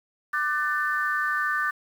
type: tone cluster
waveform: sine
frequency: 1187 / 1510 / 1778 Hz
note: D6 / F#6 / A6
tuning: +18 / +35 / +18 cents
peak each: -27 dBFS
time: 0.33-1.71 s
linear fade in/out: 10 ms
effects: tanh soft clip ceiling -13 dBFS + 8-bit